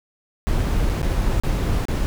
brown noise with dropouts, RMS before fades -20 dBFS, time 0.47-2.06 s, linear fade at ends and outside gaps 0 ms, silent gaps 0.893-0.898 / 1.017-1.029 / 1.4-1.435 / 1.854-1.884 s, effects none

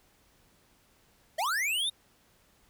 square linear sweep, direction up, 587.3 to 3748 Hz, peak -28 dBFS, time 1.38-1.9 s, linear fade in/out 10 ms, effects pink hiss -65 dBFS RMS until 2.69 s

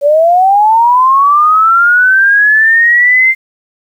sine linear sweep, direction up, 558 to 2100 Hz, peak -4 dBFS, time 0.01-3.35 s, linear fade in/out 50 ms, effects 7-bit

